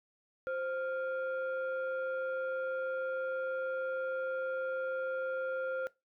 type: tone pair together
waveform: sine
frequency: 523.3 / 1397 Hz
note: C5 / F6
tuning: 0 / 0 cents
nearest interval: octave + perfect fourth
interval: 1700 cents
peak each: -33 / -38 dBFS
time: 0.47-5.87 s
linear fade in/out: 0 ms
effects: noise-tail reverb RT60 0.2 s tail -20 dB re dry + tanh soft clip ceiling -28 dBFS